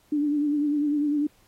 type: tone with vibrato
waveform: sine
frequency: 293.7 Hz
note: D4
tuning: in tune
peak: -21 dBFS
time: 0.12-1.27 s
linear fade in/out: 5 ms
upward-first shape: triangle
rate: 10 Hz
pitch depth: 54 cents each way
effects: pink hiss -62 dBFS RMS until 1.47 s + AAC 48 kbps